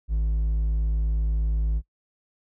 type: tone with hard clipping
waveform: sine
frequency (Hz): 54.2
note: A1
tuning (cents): -25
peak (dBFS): -22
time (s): 0.08-1.82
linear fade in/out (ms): 50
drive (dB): 3
effects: noise-tail reverb RT60 0.1 s tail -22 dB re dry